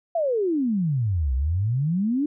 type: exponential two-way sweep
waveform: sine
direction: down then up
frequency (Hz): 698.5 to 61.74 to 304.6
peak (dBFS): -20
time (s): 0.15-2.26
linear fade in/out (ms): 5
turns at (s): 1.34
effects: none